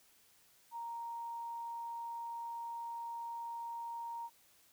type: tone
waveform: sine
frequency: 932.3 Hz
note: A#5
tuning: in tune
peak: -40 dBFS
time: 0.71-4.3 s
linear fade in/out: 50 ms
effects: white hiss -67 dBFS RMS until 4.72 s